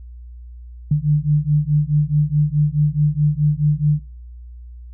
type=beating tone pair; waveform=sine; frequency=146.83 / 151.53 Hz; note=D3 / D#3; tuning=0 / -45 cents; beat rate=4.7 Hz; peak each=-17 dBFS; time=0.91-4 s; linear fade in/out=5 ms; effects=noise-tail reverb RT60 0.5 s tail -25 dB re dry + added 60 Hz sine -34 dBFS peak until 4.93 s